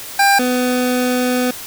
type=tone pair in turn; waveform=25% pulse; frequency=796 / 250 Hz; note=G5 / B3; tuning=+26 / +21 cents; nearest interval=octave + minor sixth; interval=2005 cents; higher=first; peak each=-6 / -11 dBFS; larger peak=first; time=0.19-0.39 / 0.39-1.51 s; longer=second; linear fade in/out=5 ms; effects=white hiss -31 dBFS RMS until 1.66 s